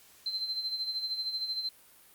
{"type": "tone with tremolo", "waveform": "sine", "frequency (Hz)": 4100, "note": "C8", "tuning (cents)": -36, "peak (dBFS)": -29, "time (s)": [0.26, 1.69], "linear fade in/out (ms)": 2, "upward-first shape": "sine", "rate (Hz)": 13, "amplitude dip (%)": 60, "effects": ["white hiss -58 dBFS RMS until 2.14 s", "Opus 48 kbps"]}